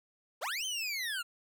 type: linear two-way sweep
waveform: 25% pulse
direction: up then down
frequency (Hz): 401.1 to 3150 to 1343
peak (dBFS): -30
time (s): 0.41-1.23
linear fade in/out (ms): 20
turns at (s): 0.65
effects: none